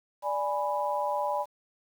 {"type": "chord", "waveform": "sine", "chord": "G# diminished", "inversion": "second", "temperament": "equal", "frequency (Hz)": [587.3, 830.6, 987.8], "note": ["D5", "G#5", "B5"], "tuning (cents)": [0, 0, 0], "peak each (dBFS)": -31, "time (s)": [0.22, 1.46], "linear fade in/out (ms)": 50, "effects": ["9-bit"]}